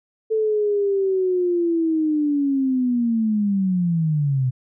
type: linear sweep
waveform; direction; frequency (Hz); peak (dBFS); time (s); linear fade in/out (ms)
sine; down; 442.9 to 124.6; -17; 0.3-4.51; 20
effects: none